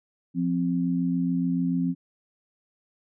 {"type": "tone pair together", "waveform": "sine", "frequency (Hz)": [174.61, 261.6], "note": ["F3", "C4"], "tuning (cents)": [0, 0], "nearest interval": "perfect fifth", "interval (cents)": 700, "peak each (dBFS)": [-25, -25], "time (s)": [0.34, 1.95], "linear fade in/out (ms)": 50, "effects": []}